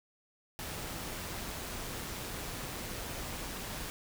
pink noise with amplitude modulation, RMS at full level -39 dBFS, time 0.59-3.9 s, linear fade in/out 0 ms, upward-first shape sine, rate 181 Hz, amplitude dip 30%, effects none

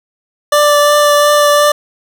25% pulse tone with vibrato, 587.3 Hz, D5, in tune, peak -3 dBFS, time 0.52-1.72 s, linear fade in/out 5 ms, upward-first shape triangle, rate 2.8 Hz, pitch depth 13 cents each way, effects none

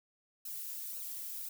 violet noise with flanger, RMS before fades -42 dBFS, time 0.45-1.49 s, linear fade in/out 5 ms, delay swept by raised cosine 0.72 to 3.02 ms, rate 1.9 Hz, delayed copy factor +1, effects none

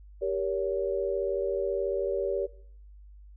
sine chord, G diminished, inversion none, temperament just, 392 / 470.4 / 564.5 Hz, G4 / Bb4 / Db5, 0 / +16 / +31 cents, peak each -30 / -32 / -30 dBFS, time 0.21-2.47 s, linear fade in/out 20 ms, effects noise-tail reverb RT60 0.6 s tail -20 dB re dry + added 50 Hz sine -47 dBFS peak until 3.36 s

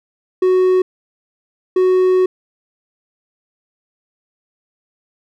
triangle tone bursts at uneven times, 370 Hz, F#4, in tune, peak -8 dBFS, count 2, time 0.42-0.82 / 1.76-2.26 s, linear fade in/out 5 ms, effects none

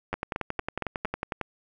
two click trains, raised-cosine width 0.5 ms, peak -14 / -14 dBFS, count 5 / 15, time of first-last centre 0.13-1.054 / 0.14-1.413 s, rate 4.33 / 11 Hz, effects none

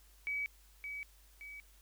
sine tone with echo, 2278 Hz, C#7, 47 cents sharp, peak -34 dBFS, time 0.27-0.46 s, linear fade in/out 0 ms, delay 570 ms, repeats 2, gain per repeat -6 dB, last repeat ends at 1.6 s, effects added 50 Hz sine -61 dBFS peak until 1.81 s + white hiss -66 dBFS RMS until 1.81 s

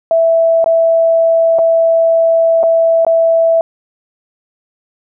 sine tone with dropouts, 659.3 Hz, E5, in tune, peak -7 dBFS, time 0.11-3.61 s, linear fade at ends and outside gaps 1 ms, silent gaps 0.643-0.66 / 1.586-1.59 / 2.631-2.636 / 3.049-3.066 s, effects none

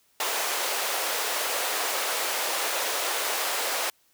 pink high-pass noise, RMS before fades -28 dBFS, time 0.2-3.9 s, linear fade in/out 2 ms, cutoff 480 Hz, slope 24 dB/octave, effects white hiss -65 dBFS RMS until 4.13 s

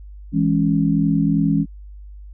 sine chord, C# minor, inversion first, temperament equal, 164.81 / 207.7 / 277.2 Hz, E3 / G#3 / C#4, 0 / 0 / 0 cents, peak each -18 / -20 / -19 dBFS, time 0.32-1.66 s, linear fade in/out 50 ms, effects added 50 Hz sine -35 dBFS peak until 2.33 s

